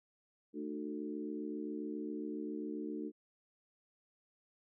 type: harmonic tone with a mistuned harmonic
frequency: 73.8 Hz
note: D2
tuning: 9 cents sharp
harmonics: 3 / 4 / 5 / 6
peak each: -44 / -41 / -45 / -48 dBFS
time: 0.53-3.12 s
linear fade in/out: 50 ms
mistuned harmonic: 4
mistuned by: +37 cents
effects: none

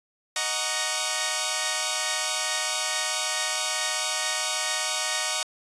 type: chord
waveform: 5% pulse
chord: D# minor seventh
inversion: none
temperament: equal with one note detuned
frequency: 622.3 / 740 / 932.3 / 1129.4 Hz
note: D#5 / F#5 / A#5 / C#6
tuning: 0 / 0 / 0 / +32 cents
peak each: -19 dBFS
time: 0.36-5.43 s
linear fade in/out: 2 ms
effects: resampled to 22050 Hz

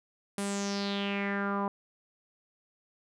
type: tone with low-pass filter sweep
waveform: sawtooth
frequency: 200 Hz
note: G3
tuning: 35 cents sharp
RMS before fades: -32 dBFS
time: 0.38-1.68 s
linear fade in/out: 2 ms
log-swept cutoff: 10000 to 960 Hz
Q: 4.8
effects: none

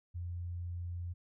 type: tone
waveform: sine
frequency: 87.31 Hz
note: F2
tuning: in tune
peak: -37 dBFS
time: 0.14-1.14 s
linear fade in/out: 20 ms
effects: none

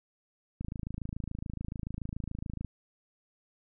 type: click train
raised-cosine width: 5 ms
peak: -24 dBFS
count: 56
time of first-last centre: 0.61-2.647 s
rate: 27 Hz
effects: none

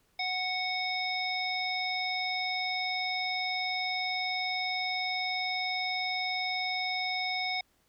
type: harmonic tone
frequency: 740 Hz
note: F#5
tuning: in tune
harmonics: 1 / 3 / 5 / 7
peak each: -35 / -33 / -37 / -37 dBFS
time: 0.19-7.61 s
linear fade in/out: 5 ms
effects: pink hiss -70 dBFS RMS until 7.88 s

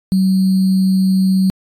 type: tone with sample-and-hold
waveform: sine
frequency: 189.2 Hz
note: F#3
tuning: 39 cents sharp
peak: -10 dBFS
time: 0.12-1.5 s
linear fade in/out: 0 ms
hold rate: 4410 Hz
effects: AAC 64 kbps

